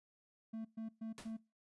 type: tone bursts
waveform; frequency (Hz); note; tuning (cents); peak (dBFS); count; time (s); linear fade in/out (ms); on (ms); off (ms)
triangle; 223; A3; +23; -39; 4; 0.53-1.37; 10; 120; 120
type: noise with exponential decay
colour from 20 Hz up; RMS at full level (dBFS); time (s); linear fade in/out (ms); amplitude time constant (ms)
pink; -47; 1.18-1.39; 0; 44
effects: noise-tail reverb RT60 0.3 s tail -24 dB re dry + resampled to 24000 Hz